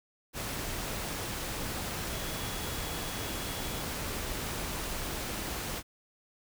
sine tone in noise, 3362 Hz, G#7, 20 cents sharp, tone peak -47 dBFS, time 2.11-3.86 s, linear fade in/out 50 ms, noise pink, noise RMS -36 dBFS, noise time 0.33-5.83 s, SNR -14 dB, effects none

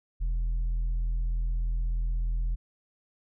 sine tone with tanh clipping, 41.64 Hz, E1, 18 cents sharp, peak -26 dBFS, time 0.2-2.56 s, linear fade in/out 20 ms, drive 3 dB, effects none

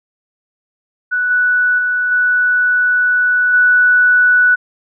sine tone with level steps, 1480 Hz, F#6, in tune, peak -13 / -10 / -13 / -10 / -7 dBFS, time 1.11-4.56 s, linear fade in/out 20 ms, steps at 1.3 / 1.78 / 2.11 / 3.53 s, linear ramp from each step 10 ms, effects none

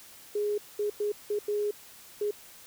sine tone bursts at uneven times, 415.3 Hz, G#4, in tune, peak -26 dBFS, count 6, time 0.35-0.58 / 0.79-0.9 / 1-1.12 / 1.3-1.39 / 1.48-1.71 / 2.21-2.31 s, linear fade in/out 5 ms, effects white hiss -51 dBFS RMS until 2.66 s

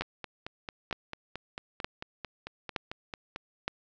two click trains, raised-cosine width 0.3 ms, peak -14 / -21 dBFS, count 5 / 16, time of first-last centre 0.01-3.68 / 0.02-3.361 s, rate 1.09 / 4.49 Hz, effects resampled to 16000 Hz + 8-bit

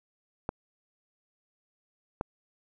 clicks, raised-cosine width 1 ms, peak -16 dBFS, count 2, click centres 0.491 / 2.211 s, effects none

